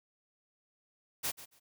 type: noise with echo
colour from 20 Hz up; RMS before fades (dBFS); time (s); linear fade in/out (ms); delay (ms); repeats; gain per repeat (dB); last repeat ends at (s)
white; -34; 1.23-1.32; 20; 140; 2; -15; 1.6
effects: none